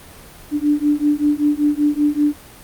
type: beating tone pair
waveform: sine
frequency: 292.1 / 297.3 Hz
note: D4 / D4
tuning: -9 / +21 cents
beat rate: 5.2 Hz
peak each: -17 / -17 dBFS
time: 0.51-2.36 s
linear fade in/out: 50 ms
effects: pink hiss -41 dBFS RMS until 2.63 s + Opus 32 kbps